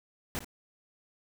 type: noise with echo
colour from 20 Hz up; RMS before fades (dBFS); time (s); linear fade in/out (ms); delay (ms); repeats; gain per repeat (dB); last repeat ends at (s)
pink; -34; 0.35-0.39; 0; 55; 1; -12; 0.445
effects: none